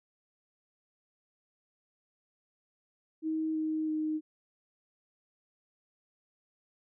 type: tone with pitch steps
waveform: sine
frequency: 316.3 / 313.2 / 310.1 Hz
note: D#4 / D#4 / D#4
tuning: +29 / +11 / -6 cents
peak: -29 dBFS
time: 3.22-4.21 s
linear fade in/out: 50 ms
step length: 330 ms
effects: none